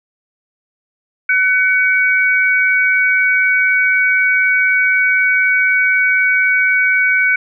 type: tone pair together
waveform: sine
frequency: 1506.9 / 2252 Hz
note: F#6 / C#7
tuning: +31 / +27 cents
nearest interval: perfect fifth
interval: 696 cents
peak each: -13 dBFS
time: 1.29-7.36 s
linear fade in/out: 5 ms
effects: none